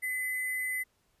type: tone with sample-and-hold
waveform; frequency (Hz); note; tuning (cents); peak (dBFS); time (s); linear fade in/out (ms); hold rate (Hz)
sine; 2023; B6; +41; -30; 0.02-0.84; 20; 11025
effects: pink hiss -72 dBFS RMS until 1.2 s + resampled to 32000 Hz